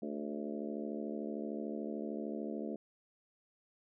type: harmonic tone with a mistuned harmonic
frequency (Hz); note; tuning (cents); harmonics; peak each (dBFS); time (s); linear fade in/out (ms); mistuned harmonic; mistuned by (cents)
73.42; D2; 0; 3 / 4 / 5 / 6 / 7 / 8 / 9; -41 / -43 / -45 / -47 / -48 / -49 / -50; 0.02-2.76; 5; 6; -48
effects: none